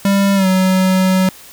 square tone with pitch glide, 197.8 to 187.24 Hz, G3 to F#3, +16 to +21 cents, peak -11 dBFS, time 0.05-1.29 s, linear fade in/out 2 ms, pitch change -95 cents, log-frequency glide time 0.35-0.47 s, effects white hiss -39 dBFS RMS until 1.52 s

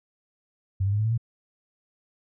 sine tone with pitch steps, 95.9 / 99.74 / 103.74 / 107.89 / 112.22 / 116.71 Hz, G2 / G2 / G#2 / A2 / A2 / A#2, -37 / +30 / -1 / -34 / +35 / +3 cents, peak -21 dBFS, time 0.8-1.178 s, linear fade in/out 10 ms, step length 63 ms, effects none

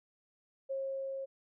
sine tone with level ramp, 540 Hz, C#5, 45 cents flat, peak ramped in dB -33 to -37 dBFS, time 0.69-1.26 s, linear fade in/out 20 ms, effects none

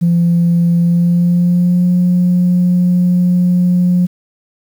sine tone with pitch glide, 171.2 to 178.68 Hz, F3 to F3, -34 to +40 cents, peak -7 dBFS, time 0.01-4.07 s, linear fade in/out 20 ms, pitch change +74 cents, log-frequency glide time 0.79-1.89 s, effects tanh soft clip ceiling -5 dBFS + 7-bit

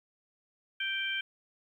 harmonic tone, 783 Hz, G5, 2 cents flat, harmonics 2 / 3 / 4, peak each -35 / -35 / -35 dBFS, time 0.8-1.21 s, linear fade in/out 5 ms, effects 11-bit

